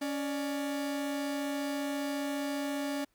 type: tone pair together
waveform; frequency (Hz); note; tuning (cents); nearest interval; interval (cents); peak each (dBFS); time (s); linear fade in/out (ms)
45% pulse; 280 / 594.7; C#4 / D5; +18 / +22; octave + minor second; 1304; -33 / -38; 0.01-3.05; 10
effects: pink hiss -74 dBFS RMS until 3.14 s